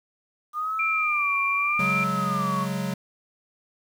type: tone with vibrato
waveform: sine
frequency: 1204 Hz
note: D6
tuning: 43 cents sharp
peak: -25 dBFS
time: 0.53-2.67 s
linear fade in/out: 50 ms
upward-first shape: sine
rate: 0.82 Hz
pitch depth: 140 cents each way
type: tone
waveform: sine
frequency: 2372 Hz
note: D7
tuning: 17 cents sharp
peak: -23 dBFS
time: 0.79-2.04 s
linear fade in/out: 5 ms
type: chord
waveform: square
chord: C# suspended fourth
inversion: none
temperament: equal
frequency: 138.59 / 185 / 207.7 Hz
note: C#3 / F#3 / G#3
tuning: 0 / 0 / 0 cents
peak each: -33 / -29 / -33 dBFS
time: 1.79-2.94 s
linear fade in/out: 5 ms
effects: 9-bit